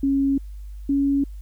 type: tone pair in turn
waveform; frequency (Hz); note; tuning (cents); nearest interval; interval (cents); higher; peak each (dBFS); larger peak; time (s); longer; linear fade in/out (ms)
sine; 274.8 / 278.8; C#4 / C#4; -15 / +10; unison; 25; second; -17; neither; 0.03-0.38 / 0.89-1.24; neither; 5
effects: added 50 Hz sine -33 dBFS peak until 1.41 s + white hiss -62 dBFS RMS until 1.41 s